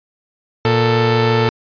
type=tone pair together; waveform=sawtooth; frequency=117.4 / 443.2 Hz; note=A#2 / A4; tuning=+13 / +13 cents; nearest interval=octave + major seventh; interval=2300 cents; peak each=-11 dBFS; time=0.65-1.49 s; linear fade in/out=0 ms; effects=resampled to 11025 Hz